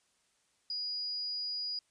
sine tone, 4900 Hz, D#8, 27 cents flat, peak -34 dBFS, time 0.7-1.79 s, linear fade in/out 2 ms, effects white hiss -73 dBFS RMS until 1.9 s + resampled to 22050 Hz

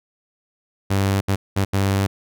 sawtooth tone bursts at uneven times, 98 Hz, G2, in tune, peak -13 dBFS, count 4, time 0.9-1.21 / 1.28-1.36 / 1.56-1.65 / 1.73-2.07 s, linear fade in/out 10 ms, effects none

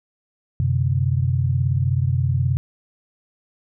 sine tone cluster, 92.1 / 128.6 / 147.4 Hz, F#2 / C3 / D3, -7 / -30 / +7 cents, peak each -21 / -19 / -27 dBFS, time 0.6-2.57 s, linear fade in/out 0 ms, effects none

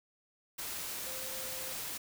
sine tone in noise, 522 Hz, C5, 4 cents flat, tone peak -48 dBFS, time 1.06-1.73 s, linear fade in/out 10 ms, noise white, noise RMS -40 dBFS, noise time 0.58-1.98 s, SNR -11 dB, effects none

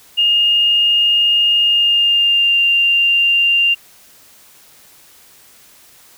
sine tone with pitch glide, 2837 to 2788 Hz, F7 to F7, +27 to -4 cents, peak -10 dBFS, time 0.17-3.75 s, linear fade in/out 20 ms, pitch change -31 cents, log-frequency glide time 1.62-2.61 s, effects white hiss -46 dBFS RMS until 6.17 s

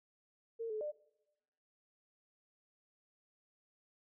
sine tone with pitch steps, 456.9 / 430.7 / 598 Hz, A#4 / A4 / D5, -35 / -37 / +31 cents, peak -37 dBFS, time 0.59-0.92 s, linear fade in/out 20 ms, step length 110 ms, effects noise-tail reverb RT60 0.9 s tail -20 dB re dry

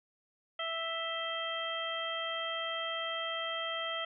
harmonic tone with a mistuned harmonic, 659.3 Hz, E5, in tune, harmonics 1 / 2 / 3 / 4 / 5, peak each -40 / -39 / -41 / -46 / -38 dBFS, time 0.59-4.05 s, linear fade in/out 5 ms, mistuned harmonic 5, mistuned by -63 cents, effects none

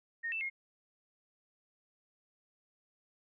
sine tone with pitch steps, 1848 / 2656 / 2145 Hz, A#6 / E7 / C7, -16 / +12 / +42 cents, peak -34 dBFS, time 0.23-0.5 s, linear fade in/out 20 ms, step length 90 ms, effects none

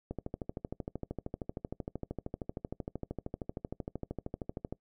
click train, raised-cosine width 2 ms, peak -23 dBFS, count 61, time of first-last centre 0.11-4.725 s, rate 13 Hz, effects noise-tail reverb RT60 0.1 s tail -22 dB re dry

